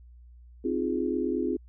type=chord; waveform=sine; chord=F minor seventh; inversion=second; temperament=equal; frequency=261.6 / 311.1 / 349.2 / 415.3 Hz; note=C4 / Eb4 / F4 / Ab4; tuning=0 / 0 / 0 / 0 cents; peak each=-30 / -33 / -30 / -32 dBFS; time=0.64-1.57 s; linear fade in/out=10 ms; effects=added 60 Hz sine -48 dBFS peak until 1.68 s